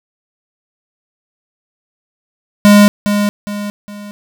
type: tone with echo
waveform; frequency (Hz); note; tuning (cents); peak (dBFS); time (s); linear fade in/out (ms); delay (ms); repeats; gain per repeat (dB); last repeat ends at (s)
square; 205.6; G#3; -17; -4; 2.65-2.88; 0; 410; 3; -8; 4.11
effects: none